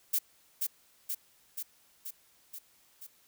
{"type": "noise with echo", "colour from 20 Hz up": "violet", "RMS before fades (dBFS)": -28, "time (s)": [0.13, 0.19], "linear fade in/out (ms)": 10, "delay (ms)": 480, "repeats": 6, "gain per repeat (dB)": -3, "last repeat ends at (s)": 3.07, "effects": ["white hiss -65 dBFS RMS until 3.27 s"]}